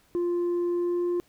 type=tone with pitch glide; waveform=sine; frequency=349 to 351 Hz; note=F4 to F4; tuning=-1 to +9 cents; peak=-21 dBFS; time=0.15-1.2 s; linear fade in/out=0 ms; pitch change=+10 cents; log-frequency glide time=0.72-1.03 s; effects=tanh soft clip ceiling -23 dBFS + pink hiss -63 dBFS RMS until 1.28 s